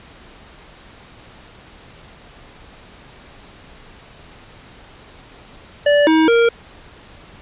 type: tone with pitch steps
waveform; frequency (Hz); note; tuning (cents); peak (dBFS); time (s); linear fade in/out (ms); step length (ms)
square; 582 / 318.1 / 465.9; D5 / D#4 / A#4; -16 / +38 / -1; -11; 5.86-6.49; 5; 210
effects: pink hiss -43 dBFS RMS until 7.41 s + resampled to 8000 Hz